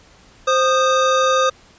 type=tone pair together; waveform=square; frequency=523.3 / 1231.8 Hz; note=C5 / D#6; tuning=0 / -18 cents; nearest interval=octave + minor third; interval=1482 cents; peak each=-17 dBFS; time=0.47-1.5 s; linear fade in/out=10 ms; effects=pink hiss -49 dBFS RMS until 1.78 s + resampled to 16000 Hz